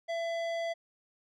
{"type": "tone", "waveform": "square", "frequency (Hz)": 670, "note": "E5", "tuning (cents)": 28, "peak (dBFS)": -32, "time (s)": [0.08, 0.74], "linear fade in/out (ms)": 20, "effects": ["low-pass 4000 Hz 12 dB/octave"]}